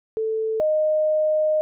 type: tone pair in turn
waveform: sine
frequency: 441.1 / 617.2 Hz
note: A4 / D#5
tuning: +4 / -14 cents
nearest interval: tritone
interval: 582 cents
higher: second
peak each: -21 / -17 dBFS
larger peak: second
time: 0.17-0.6 / 0.6-1.61 s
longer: second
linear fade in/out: 0 ms
effects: none